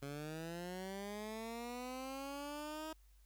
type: linear sweep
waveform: 15% pulse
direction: up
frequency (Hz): 138.3 to 317.7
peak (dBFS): -37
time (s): 0.02-2.93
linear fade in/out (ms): 5
effects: added 50 Hz sine -62 dBFS peak until 3.25 s + white hiss -75 dBFS RMS until 3.25 s